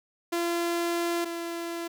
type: tone pair in turn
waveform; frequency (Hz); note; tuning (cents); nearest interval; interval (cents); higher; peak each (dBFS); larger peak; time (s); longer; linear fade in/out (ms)
sawtooth; 342 / 338.5; F4 / E4; -36 / +46; unison; 18; first; -22 / -28; first; 0.32-1.25 / 1.25-1.88; first; 10
effects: none